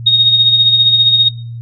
sine tone with tremolo, 3729 Hz, A#7, in tune, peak -4 dBFS, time 0.06-1.29 s, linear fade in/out 10 ms, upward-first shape sine, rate 15 Hz, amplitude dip 50%, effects noise-tail reverb RT60 0.5 s tail -22 dB re dry + added 117 Hz sine -23 dBFS peak until 1.61 s

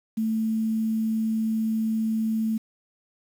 sine tone with quantisation, 221.3 Hz, A3, 10 cents sharp, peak -22 dBFS, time 0.17-2.58 s, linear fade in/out 10 ms, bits 8, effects none

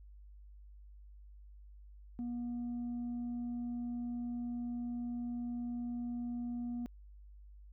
sine tone with tanh clipping, 240.3 Hz, B3, 47 cents flat, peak -37 dBFS, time 2.19-6.86 s, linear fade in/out 0 ms, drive 1 dB, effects added 50 Hz sine -52 dBFS peak until 7.72 s

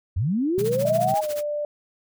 sine linear sweep, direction up, 75 to 841 Hz, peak -20 dBFS, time 0.16-1.21 s, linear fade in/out 10 ms
white noise with tremolo, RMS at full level -35 dBFS, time 0.58-1.43 s, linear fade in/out 10 ms, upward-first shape sine, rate 14 Hz, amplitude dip 90%
sine chord, G# minor seventh, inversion first, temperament equal, 123.47 / 155.56 / 185 / 207.7 Hz, B2 / D#3 / F#3 / G#3, 0 / 0 / 0 / 0 cents, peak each -30 / -34 / -35 / -34 dBFS, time 0.58-1.14 s, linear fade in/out 0 ms
sine tone with pitch glide, 641 to 591.2 Hz, E5 to D5, -49 to +11 cents, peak -24 dBFS, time 0.85-1.65 s, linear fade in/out 2 ms, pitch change -140 cents, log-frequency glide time 1.14-1.32 s
effects none

